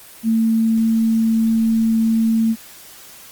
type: tone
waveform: sine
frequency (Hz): 224.6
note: A3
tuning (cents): +36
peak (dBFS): -13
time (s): 0.23-2.56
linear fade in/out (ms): 50
effects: white hiss -41 dBFS RMS until 3.31 s + Opus 24 kbps